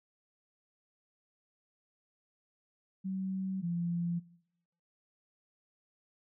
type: tone pair in turn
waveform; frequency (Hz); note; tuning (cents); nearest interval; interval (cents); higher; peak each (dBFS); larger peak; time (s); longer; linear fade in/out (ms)
sine; 189.9 / 171.91; F#3 / F3; +45 / -27; major second; 172; first; -33 / -31; second; 3.04-3.62 / 3.62-4.2; neither; 20
effects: noise-tail reverb RT60 0.8 s tail -22 dB re dry